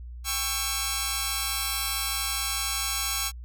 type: chord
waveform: 5% pulse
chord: C# diminished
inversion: second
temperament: just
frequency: 798.3 / 1108.7 / 1330.5 Hz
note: G5 / C#6 / E6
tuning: +31 / 0 / +16 cents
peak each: -22 / -18 / -20 dBFS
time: 0.24-3.32 s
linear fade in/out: 50 ms
effects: added 60 Hz sine -37 dBFS peak until 3.44 s